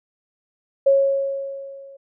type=tone with level ramp; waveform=sine; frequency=549 Hz; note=C#5; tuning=17 cents flat; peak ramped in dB=-10 to -40 dBFS; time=0.86-1.97 s; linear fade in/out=10 ms; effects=none